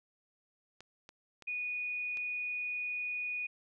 clicks, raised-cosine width 0.2 ms, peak -33 dBFS, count 4, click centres 0.806 / 1.091 / 1.423 / 2.172 s
sine tone, 2467 Hz, D#7, 15 cents flat, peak -34 dBFS, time 1.47-3.47 s, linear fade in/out 10 ms
effects none

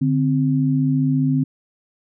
sine tone pair together, 146.83 / 261.6 Hz, D3 / C4, 0 / 0 cents, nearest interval minor seventh, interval 1000 cents, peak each -18 dBFS, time 0.01-1.44 s, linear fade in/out 10 ms, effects none

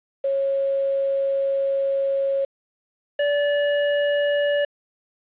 sine / square tone pair in turn, 548 / 578.7 Hz, C#5 / D5, -20 / -26 cents, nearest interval minor second, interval 94 cents, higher second, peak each -19 dBFS, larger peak neither, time 0.24-2.45 / 3.19-4.65 s, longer first, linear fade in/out 5 ms, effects resampled to 8000 Hz + 8-bit

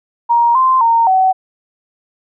sine tone with pitch steps, 941 / 1041 / 921 / 755 Hz, A#5 / C6 / A#5 / F#5, +16 / -9 / -21 / +35 cents, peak -8 dBFS, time 0.29-1.33 s, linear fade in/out 20 ms, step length 260 ms, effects none

